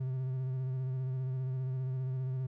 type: tone with vibrato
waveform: triangle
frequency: 130 Hz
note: C3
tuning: 11 cents flat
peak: -30 dBFS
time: 0-2.47 s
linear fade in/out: 10 ms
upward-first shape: square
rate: 15 Hz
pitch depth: 25 cents each way
effects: none